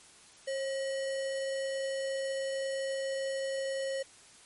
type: tone with sample-and-hold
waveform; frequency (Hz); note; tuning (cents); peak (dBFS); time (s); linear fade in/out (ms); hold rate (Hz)
sine; 540; C#5; -45; -31; 0.47-4.03; 10; 2450
effects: white hiss -56 dBFS RMS until 4.45 s + MP3 48 kbps